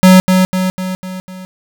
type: tone with echo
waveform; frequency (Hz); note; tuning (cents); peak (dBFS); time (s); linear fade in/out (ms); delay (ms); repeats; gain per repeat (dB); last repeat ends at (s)
square; 185.7; F#3; +7; -3; 0.03-0.2; 0; 250; 5; -5; 1.45
effects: none